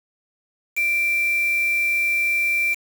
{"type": "tone with quantisation", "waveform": "sine", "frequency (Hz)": 2353, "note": "D7", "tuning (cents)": 3, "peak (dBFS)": -18, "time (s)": [0.76, 2.75], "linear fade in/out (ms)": 20, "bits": 5, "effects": []}